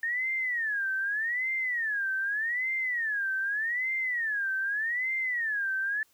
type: tone with vibrato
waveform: sine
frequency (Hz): 1800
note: A6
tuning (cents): +39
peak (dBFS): -27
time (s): 0.03-6.03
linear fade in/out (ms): 2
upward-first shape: sine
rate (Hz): 0.83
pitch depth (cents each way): 260
effects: white hiss -66 dBFS RMS until 6.13 s